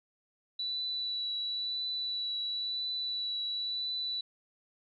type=tone with vibrato; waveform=sine; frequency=3951 Hz; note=B7; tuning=in tune; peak=-32 dBFS; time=0.59-4.21 s; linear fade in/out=5 ms; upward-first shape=triangle; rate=0.97 Hz; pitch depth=16 cents each way; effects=none